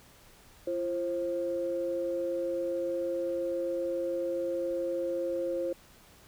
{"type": "tone pair together", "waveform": "sine", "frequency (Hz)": [342.2, 530.5], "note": ["F4", "C5"], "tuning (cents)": [-35, 24], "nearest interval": "minor sixth", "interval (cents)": 759, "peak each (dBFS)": [-33, -30], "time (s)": [0.67, 5.73], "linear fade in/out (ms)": 5, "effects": ["tanh soft clip ceiling -21 dBFS", "pink hiss -57 dBFS RMS until 6.27 s"]}